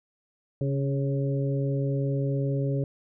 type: harmonic tone with a mistuned harmonic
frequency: 137.7 Hz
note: C#3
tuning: 11 cents flat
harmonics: 1 / 2 / 3 / 4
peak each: -25 / -33 / -33 / -35 dBFS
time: 0.61-2.84 s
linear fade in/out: 2 ms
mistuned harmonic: 2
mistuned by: +31 cents
effects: none